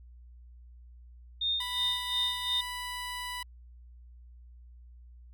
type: tone with tremolo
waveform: sine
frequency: 3658 Hz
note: A#7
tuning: 33 cents flat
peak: -26 dBFS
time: 1.41-2.61 s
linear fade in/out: 5 ms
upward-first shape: sine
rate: 2.8 Hz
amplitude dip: 75%
type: tone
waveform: 15% pulse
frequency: 987.8 Hz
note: B5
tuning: in tune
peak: -29 dBFS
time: 1.6-3.43 s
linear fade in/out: 5 ms
effects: added 60 Hz sine -49 dBFS peak until 5.33 s